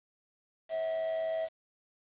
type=tone with amplitude modulation; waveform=triangle; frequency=648 Hz; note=E5; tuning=30 cents flat; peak=-26 dBFS; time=0.69-1.49 s; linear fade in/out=50 ms; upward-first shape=sine; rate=100 Hz; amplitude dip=50%; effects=resampled to 8000 Hz + 9-bit

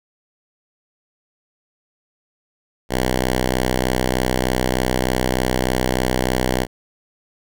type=tone; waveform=5% pulse; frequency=63.3 Hz; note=B1; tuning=43 cents sharp; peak=-6 dBFS; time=2.89-6.67 s; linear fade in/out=50 ms; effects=none

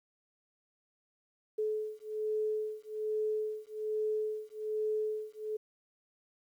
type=beating tone pair; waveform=sine; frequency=429.4 / 430.6 Hz; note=A4 / A4; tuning=-42 / -37 cents; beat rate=1.2 Hz; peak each=-35 / -35 dBFS; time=1.58-5.57 s; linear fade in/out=10 ms; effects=11-bit

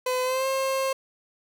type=tone with pitch glide; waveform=30% pulse; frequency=507 to 533.4 Hz; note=B4 to C5; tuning=+45 to +33 cents; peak=-21 dBFS; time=0.06-0.93 s; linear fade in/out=5 ms; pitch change=+88 cents; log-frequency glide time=0.23-0.47 s; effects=none

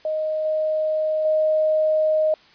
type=tone with level steps; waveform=sine; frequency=622.3 Hz; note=D#5; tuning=in tune; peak=-21 / -19 / -16 dBFS; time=0.05-2.34 s; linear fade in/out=2 ms; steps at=0.45 / 1.25 s; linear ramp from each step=2 ms; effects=white hiss -52 dBFS RMS until 2.54 s + resampled to 11025 Hz

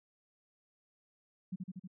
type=tone with echo; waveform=sine; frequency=185 Hz; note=F#3; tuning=in tune; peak=-35 dBFS; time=1.52-1.56 s; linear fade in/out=10 ms; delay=79 ms; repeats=4; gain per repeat=-2 dB; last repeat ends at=1.876 s; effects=none

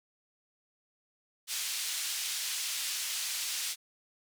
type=band-pass noise; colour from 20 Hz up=pink; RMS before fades=-35 dBFS; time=1.47-3.76 s; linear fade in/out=50 ms; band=3300 to 11000 Hz; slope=12 dB/octave; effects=none

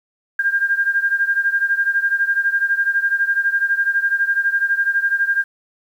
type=beating tone pair; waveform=sine; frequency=1600 / 1612 Hz; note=G6 / G6; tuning=+35 / +48 cents; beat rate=12 Hz; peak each=-17 / -20 dBFS; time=0.39-5.44 s; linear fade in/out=5 ms; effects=8-bit

